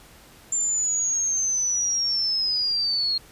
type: linear sweep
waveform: sine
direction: down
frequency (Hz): 7280 to 4255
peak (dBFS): -21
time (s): 0.52-3.18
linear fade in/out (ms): 5
effects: pink hiss -50 dBFS RMS until 3.31 s + resampled to 32000 Hz